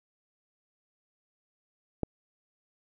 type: click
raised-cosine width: 2 ms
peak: -15 dBFS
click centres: 2.033 s
effects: none